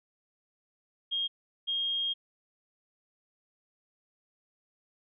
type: tone pair in turn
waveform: sine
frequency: 3240 / 3240 Hz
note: G#7 / G#7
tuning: -43 / -43 cents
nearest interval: unison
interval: 0 cents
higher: neither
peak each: -28 dBFS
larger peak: neither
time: 1.11-1.28 / 1.67-2.14 s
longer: second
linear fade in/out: 20 ms
effects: none